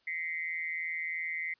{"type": "tone with amplitude modulation", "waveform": "sine", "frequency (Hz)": 2065, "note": "C7", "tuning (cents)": -23, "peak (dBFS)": -29, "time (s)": [0.07, 1.54], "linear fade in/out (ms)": 5, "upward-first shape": "sine", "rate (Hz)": 163, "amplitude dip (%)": 85, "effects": ["white hiss -71 dBFS RMS until 1.59 s", "resampled to 11025 Hz"]}